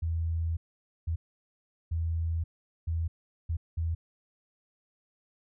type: tone bursts at uneven times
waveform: sine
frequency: 82.41 Hz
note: E2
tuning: in tune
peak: -27 dBFS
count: 6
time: 0.02-0.57 / 1.07-1.16 / 1.91-2.44 / 2.87-3.08 / 3.49-3.57 / 3.77-3.95 s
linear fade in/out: 10 ms
effects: none